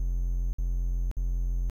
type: tone bursts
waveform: triangle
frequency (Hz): 43.59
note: F1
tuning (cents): -3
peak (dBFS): -23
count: 3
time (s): 0-1.698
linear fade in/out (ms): 0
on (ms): 530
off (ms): 54
effects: 10-bit